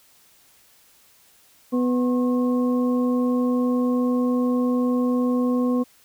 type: harmonic tone with a mistuned harmonic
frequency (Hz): 248.4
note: B3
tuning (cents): +10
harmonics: 1 / 2 / 3 / 4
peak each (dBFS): -19 / -26 / -41 / -33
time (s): 1.72-5.84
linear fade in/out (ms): 20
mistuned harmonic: 4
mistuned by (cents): +140
effects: white hiss -56 dBFS RMS until 6.04 s